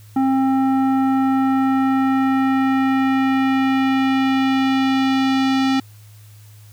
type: tone with low-pass filter sweep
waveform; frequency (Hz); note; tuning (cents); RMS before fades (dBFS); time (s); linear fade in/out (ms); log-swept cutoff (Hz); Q
square; 266.3; C4; +31; -17; 0.16-5.8; 5; 900 to 4400; 1.3
effects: added 105 Hz sine -41 dBFS peak until 6.72 s + white hiss -52 dBFS RMS until 6.72 s